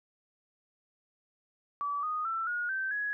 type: tone with pitch steps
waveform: sine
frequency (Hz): 1150 / 1239.7 / 1336.4 / 1440.6 / 1552.9 / 1674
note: D6 / D#6 / E6 / F#6 / G6 / G#6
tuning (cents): -37 / -7 / +23 / -47 / -17 / +13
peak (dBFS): -30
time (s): 1.81-3.13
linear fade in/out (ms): 0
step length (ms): 220
effects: none